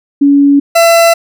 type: tone pair in turn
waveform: sine / 40% pulse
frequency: 282.5 / 671.9 Hz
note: C#4 / E5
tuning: +33 / +33 cents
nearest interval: octave + minor third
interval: 1500 cents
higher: second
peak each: -3 dBFS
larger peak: neither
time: 0.21-0.6 / 0.75-1.14 s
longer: neither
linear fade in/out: 10 ms
effects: none